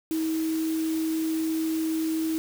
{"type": "tone in noise", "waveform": "sine", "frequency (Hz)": 320, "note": "D#4", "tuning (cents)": 49, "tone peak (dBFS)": -24, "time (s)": [0.11, 2.38], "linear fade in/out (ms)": 0, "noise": "white", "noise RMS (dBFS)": -40, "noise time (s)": [0.11, 2.38], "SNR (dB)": 13, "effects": []}